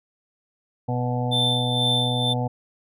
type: harmonic tone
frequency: 123.4 Hz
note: B2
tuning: 1 cent flat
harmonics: 1 / 2 / 4 / 5 / 6 / 7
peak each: -24 / -29 / -31 / -36 / -31 / -34 dBFS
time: 0.88-2.48 s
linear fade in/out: 10 ms
type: tone with tremolo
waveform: triangle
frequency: 3551 Hz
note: A7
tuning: 15 cents sharp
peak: -18 dBFS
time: 1.31-2.34 s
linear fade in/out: 20 ms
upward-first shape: sine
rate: 2.1 Hz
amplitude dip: 60%
effects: none